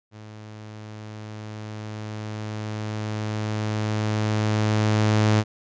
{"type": "tone with level ramp", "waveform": "sawtooth", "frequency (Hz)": 107.3, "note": "A2", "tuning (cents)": -43, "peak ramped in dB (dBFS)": [-36, -12], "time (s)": [0.11, 5.44], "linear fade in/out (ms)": 50, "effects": ["resampled to 16000 Hz"]}